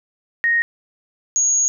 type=tone pair in turn; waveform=sine; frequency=1864.7 / 6645 Hz; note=A#6 / G#8; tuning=0 / 0 cents; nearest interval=octave + minor seventh; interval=2200 cents; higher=second; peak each=-14 dBFS; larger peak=neither; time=0.44-0.62 / 1.36-1.68 s; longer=second; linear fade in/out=0 ms; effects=none